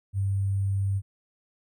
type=tone with sample-and-hold; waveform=sine; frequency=98 Hz; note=G2; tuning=in tune; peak=-23 dBFS; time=0.13-1.02 s; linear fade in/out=50 ms; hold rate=8820 Hz; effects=none